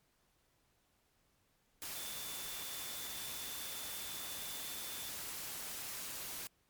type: tone in noise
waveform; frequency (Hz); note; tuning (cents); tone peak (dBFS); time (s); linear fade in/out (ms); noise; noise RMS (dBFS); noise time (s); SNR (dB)
sine; 3520; A7; 0; -50; 1.96-5.1; 0; white; -44; 1.82-6.47; -9
effects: pink hiss -75 dBFS RMS until 6.69 s + MP3 96 kbps